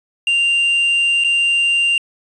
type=tone with dropouts; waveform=triangle; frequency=2784 Hz; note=F7; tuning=6 cents flat; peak=-11 dBFS; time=0.27-1.98 s; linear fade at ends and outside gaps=2 ms; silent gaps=1.239-1.245 s; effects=resampled to 22050 Hz + 7-bit